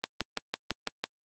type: click train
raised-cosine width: 0.2 ms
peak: -10 dBFS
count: 7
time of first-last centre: 0.04-1.04 s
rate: 6 Hz
effects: high-pass 200 Hz 12 dB/octave + Opus 24 kbps